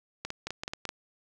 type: clicks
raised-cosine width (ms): 0.2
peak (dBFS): -17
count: 9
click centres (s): 0.25 / 0.304 / 0.47 / 0.506 / 0.635 / 0.679 / 0.735 / 0.853 / 0.891
effects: none